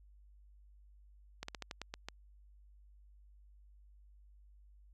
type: slowing click train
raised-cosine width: 0.2 ms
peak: -24 dBFS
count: 8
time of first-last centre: 1.43-2.086 s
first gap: 54 ms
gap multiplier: 1.18
effects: added 50 Hz sine -58 dBFS peak until 4.93 s